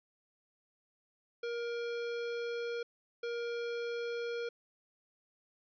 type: tone bursts at uneven times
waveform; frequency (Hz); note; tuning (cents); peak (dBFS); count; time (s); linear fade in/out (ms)
square; 471.5; A#4; +20; -36; 2; 1.43-2.83 / 3.23-4.49; 5
effects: resampled to 11025 Hz + 13-bit